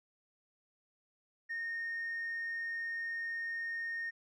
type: tone with tanh clipping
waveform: triangle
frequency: 1842 Hz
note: A#6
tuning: 21 cents flat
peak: -36 dBFS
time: 1.49-4.11 s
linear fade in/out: 20 ms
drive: 5 dB
effects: none